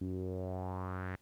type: tone with low-pass filter sweep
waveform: sawtooth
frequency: 92.5 Hz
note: F#2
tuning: in tune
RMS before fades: -39 dBFS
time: 0.01-1.16 s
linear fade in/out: 5 ms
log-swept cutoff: 280 to 1900 Hz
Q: 3.7
effects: pink hiss -70 dBFS RMS until 1.21 s